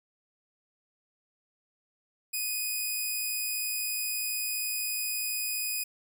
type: tone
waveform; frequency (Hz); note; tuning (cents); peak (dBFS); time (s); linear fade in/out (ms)
5% pulse; 2489; D#7; 0; -20; 2.33-5.84; 10
effects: none